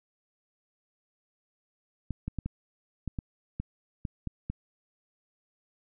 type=clicks; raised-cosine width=5 ms; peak=-20 dBFS; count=10; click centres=2.107 / 2.28 / 2.387 / 2.46 / 3.077 / 3.188 / 3.6 / 4.052 / 4.273 / 4.5 s; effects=none